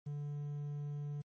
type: tone with quantisation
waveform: triangle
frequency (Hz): 145.7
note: D3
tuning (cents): -13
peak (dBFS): -36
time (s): 0.06-1.22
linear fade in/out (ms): 10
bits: 11
effects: MP3 32 kbps